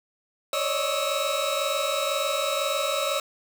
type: tone cluster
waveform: 35% pulse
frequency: 550 / 572 / 618 / 1312 / 3834 Hz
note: C#5 / D5 / D#5 / E6 / A#7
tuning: -14 / -46 / -12 / -9 / +48 cents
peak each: -29 dBFS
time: 0.53-3.2 s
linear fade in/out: 2 ms
effects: none